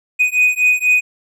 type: beating tone pair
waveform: triangle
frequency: 2489 / 2493.1 Hz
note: D#7 / D#7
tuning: 0 / +3 cents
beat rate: 4.1 Hz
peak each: -13 dBFS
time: 0.19-1.01 s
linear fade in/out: 20 ms
effects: none